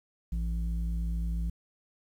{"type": "tone with low-pass filter", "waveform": "square", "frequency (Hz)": 56.8, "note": "A#1", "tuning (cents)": -44, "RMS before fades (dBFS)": -31, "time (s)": [0.32, 1.5], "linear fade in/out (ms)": 5, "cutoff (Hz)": 130, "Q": 6.5, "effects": ["10-bit"]}